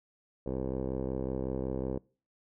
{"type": "tone with low-pass filter", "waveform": "10% pulse", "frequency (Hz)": 65.41, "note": "C2", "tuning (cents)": 0, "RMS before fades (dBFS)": -34, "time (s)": [0.46, 1.98], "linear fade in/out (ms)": 5, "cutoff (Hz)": 540, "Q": 3.5, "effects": ["noise-tail reverb RT60 0.4 s tail -25 dB re dry"]}